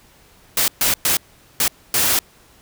white noise bursts at uneven times, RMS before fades -17 dBFS, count 5, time 0.57-0.68 / 0.81-0.94 / 1.05-1.17 / 1.6-1.68 / 1.94-2.19 s, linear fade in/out 2 ms, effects pink hiss -51 dBFS RMS until 2.61 s

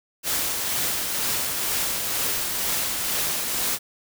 white noise with tremolo, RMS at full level -24 dBFS, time 0.23-3.79 s, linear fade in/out 50 ms, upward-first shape triangle, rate 2.1 Hz, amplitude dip 35%, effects none

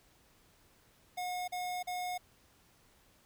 square tone bursts, 723 Hz, F#5, 40 cents flat, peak -36 dBFS, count 3, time 1.17-2.18 s, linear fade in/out 10 ms, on 310 ms, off 40 ms, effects pink hiss -66 dBFS RMS until 3.25 s

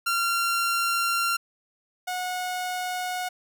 sawtooth tone pair in turn, 1377 / 729.4 Hz, F6 / F#5, -25 / -25 cents, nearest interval major seventh, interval 1100 cents, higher first, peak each -19 / -24 dBFS, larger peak first, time 0.06-1.37 / 2.07-3.29 s, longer first, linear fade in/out 10 ms, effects none

